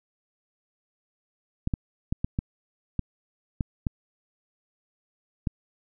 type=clicks; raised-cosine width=5 ms; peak=-13 dBFS; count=9; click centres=1.674 / 1.738 / 2.125 / 2.245 / 2.389 / 2.993 / 3.608 / 3.868 / 5.472 s; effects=none